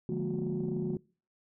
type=tone cluster; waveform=sine; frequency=147.3 / 174.3 / 211.1 / 234.6 / 364.8 Hz; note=D3 / F3 / G#3 / A#3 / F#4; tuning=+6 / -3 / +29 / +11 / -24 cents; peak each=-36 / -35 / -36 / -38 / -34 dBFS; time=0.09-0.97 s; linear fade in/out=2 ms; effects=noise-tail reverb RT60 0.4 s tail -25 dB re dry + tanh soft clip ceiling -24 dBFS